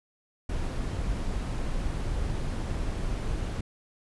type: noise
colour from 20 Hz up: brown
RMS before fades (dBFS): -30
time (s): 0.49-3.61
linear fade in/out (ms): 5
effects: resampled to 24000 Hz